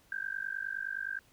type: tone with amplitude modulation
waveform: sine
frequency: 1580 Hz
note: G6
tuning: 13 cents sharp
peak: -30 dBFS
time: 0.12-1.19 s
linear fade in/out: 2 ms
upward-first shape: sine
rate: 49.7 Hz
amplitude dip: 100%
effects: pink hiss -65 dBFS RMS until 1.32 s